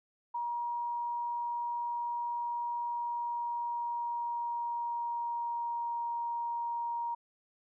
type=tone with pitch glide; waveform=sine; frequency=951 to 941.2 Hz; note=A#5 to A#5; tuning=+34 to +16 cents; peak=-32 dBFS; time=0.34-7.15 s; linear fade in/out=10 ms; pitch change=-18 cents; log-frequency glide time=2.92-6 s; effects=none